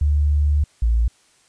sine tone pair in turn, 73.42 / 57.18 Hz, D2 / A#1, 0 / -33 cents, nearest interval major third, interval 433 cents, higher first, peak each -14 dBFS, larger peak neither, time 0.01-0.64 / 0.82-1.08 s, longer first, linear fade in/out 5 ms, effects white hiss -57 dBFS RMS until 1.48 s + resampled to 22050 Hz

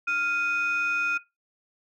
sine tone pair together, 1396.9 / 2489 Hz, F6 / D#7, 0 / 0 cents, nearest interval minor seventh, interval 1000 cents, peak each -25 dBFS, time 0.07-1.18 s, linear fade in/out 10 ms, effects noise-tail reverb RT60 0.2 s tail -17 dB re dry + tanh soft clip ceiling -19 dBFS

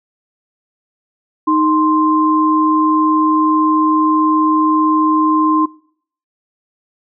sine tone pair together, 311.1 / 1046.4 Hz, D#4 / C6, 0 / 0 cents, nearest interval octave + major sixth, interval 2100 cents, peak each -13 dBFS, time 1.47-5.66 s, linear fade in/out 10 ms, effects noise-tail reverb RT60 0.6 s tail -23 dB re dry

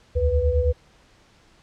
sine tone cluster, 70 / 79.3 / 494.1 Hz, C#2 / D#2 / B4, +18 / +33 / +1 cents, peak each -22 dBFS, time 0.15-0.73 s, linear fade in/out 20 ms, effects pink hiss -56 dBFS RMS until 1.62 s + low-pass 6000 Hz 12 dB/octave

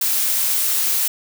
blue noise, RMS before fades -19 dBFS, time 0.01-1.08 s, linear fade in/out 5 ms, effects none

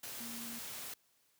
sine tone in noise, 233.1 Hz, A#3, in tune, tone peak -47 dBFS, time 0.2-0.59 s, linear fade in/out 5 ms, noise white, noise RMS -45 dBFS, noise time 0.03-0.94 s, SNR -5 dB, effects white hiss -73 dBFS RMS until 1.39 s + high-pass 60 Hz 12 dB/octave

